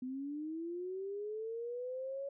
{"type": "linear sweep", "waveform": "sine", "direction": "up", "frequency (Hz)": [250, 560], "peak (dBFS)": -38, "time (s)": [0.02, 2.29], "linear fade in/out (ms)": 5, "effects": []}